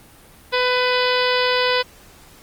harmonic tone with a mistuned harmonic, 499.7 Hz, B4, 20 cents sharp, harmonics 1 / 2 / 3 / 4 / 5 / 6 / 7 / 8 / 9 / 10, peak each -20 / -23 / -25 / -26 / -27 / -28 / -28 / -29 / -30 / -30 dBFS, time 0.52-1.83 s, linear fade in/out 20 ms, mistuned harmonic 7, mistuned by -18 cents, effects pink hiss -47 dBFS RMS until 2.42 s + Opus 32 kbps

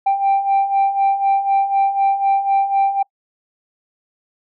sine beating tone pair, 784 / 788 Hz, G5 / G5, 0 / +9 cents, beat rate 4 Hz, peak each -18 / -13 dBFS, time 0.06-3.03 s, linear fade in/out 10 ms, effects noise-tail reverb RT60 0.1 s tail -26 dB re dry + tanh soft clip ceiling -10 dBFS

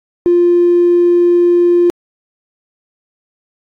triangle tone, 349.2 Hz, F4, in tune, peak -3 dBFS, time 0.26-1.9 s, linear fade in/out 0 ms, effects tanh soft clip ceiling -4 dBFS + AAC 48 kbps

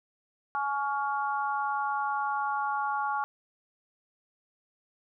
harmonic tone, 280.6 Hz, C#4, 21 cents sharp, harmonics 3 / 4 / 5, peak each -30 / -32 / -34 dBFS, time 0.55-3.24 s, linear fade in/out 0 ms, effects none

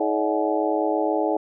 harmonic tone with a mistuned harmonic, 106.3 Hz, G#2, 41 cents sharp, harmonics 3 / 4 / 5 / 6 / 7 / 8, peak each -25 / -26 / -27 / -28 / -28 / -29 dBFS, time 0-1.37 s, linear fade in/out 5 ms, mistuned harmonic 5, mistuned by +120 cents, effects none

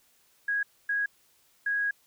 sine tone bursts at uneven times, 1651 Hz, G#6, 11 cents flat, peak -25 dBFS, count 3, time 0.48-0.63 / 0.89-1.06 / 1.66-1.91 s, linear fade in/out 5 ms, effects white hiss -65 dBFS RMS until 2.06 s

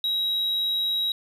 sine tone, 3841 Hz, B7, 49 cents flat, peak -20 dBFS, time 0.04-1.12 s, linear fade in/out 2 ms, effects tanh soft clip ceiling -21 dBFS + 9-bit

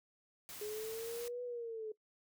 white noise, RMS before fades -49 dBFS, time 0.49-1.28 s, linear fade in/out 0 ms
sine linear two-way sweep, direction up then down, 417 to 493.9 to 427 Hz, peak -39 dBFS, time 0.61-1.92 s, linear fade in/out 5 ms, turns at 1.43 s
effects noise-tail reverb RT60 0.1 s tail -19 dB re dry

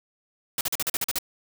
white noise bursts, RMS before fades -26 dBFS, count 9, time 0.58-1.186 s, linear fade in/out 2 ms, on 30 ms, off 42 ms, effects none

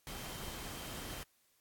sine tone in noise, 3130 Hz, G7, 3 cents flat, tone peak -56 dBFS, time 0.07-1.23 s, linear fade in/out 0 ms, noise pink, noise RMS -45 dBFS, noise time 0.07-1.23 s, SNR -14 dB, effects white hiss -73 dBFS RMS until 1.6 s + AAC 64 kbps

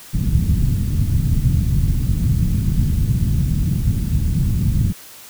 white low-pass noise, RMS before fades -17 dBFS, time 0.13-4.93 s, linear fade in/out 20 ms, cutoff 160 Hz, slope 24 dB/octave, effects white hiss -40 dBFS RMS until 5.29 s

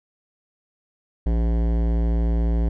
sine tone with hard clipping, 57 Hz, A#1, 38 cents flat, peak -20 dBFS, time 1.26-2.69 s, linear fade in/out 5 ms, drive 17 dB, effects none

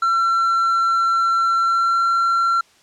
triangle tone with pitch glide, 1354 to 1363.4 Hz, E6 to F6, +46 to -42 cents, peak -13 dBFS, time 0.02-2.61 s, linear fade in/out 5 ms, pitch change +12 cents, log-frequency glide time 1.57-2.03 s, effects white hiss -54 dBFS RMS until 2.82 s + low-pass 7000 Hz 12 dB/octave

